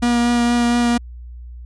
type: tone with vibrato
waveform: 45% pulse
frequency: 239 Hz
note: A#3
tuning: 43 cents sharp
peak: -14 dBFS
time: 0.02-0.98 s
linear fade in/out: 10 ms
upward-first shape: triangle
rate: 4.3 Hz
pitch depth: 13 cents each way
effects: added 60 Hz sine -32 dBFS peak until 1.65 s + resampled to 22050 Hz